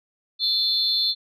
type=tone cluster; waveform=sine; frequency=3544 / 4088 / 4298 Hz; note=A7 / C8 / C8; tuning=+12 / -41 / +46 cents; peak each=-23 dBFS; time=0.39-1.15 s; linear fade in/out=50 ms; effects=tanh soft clip ceiling -12 dBFS